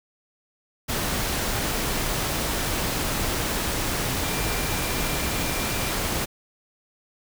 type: tone in noise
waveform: sine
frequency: 2374 Hz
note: D7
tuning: 18 cents sharp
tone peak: -37 dBFS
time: 4.23-5.93 s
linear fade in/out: 20 ms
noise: pink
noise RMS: -26 dBFS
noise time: 0.88-6.26 s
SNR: -14 dB
effects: none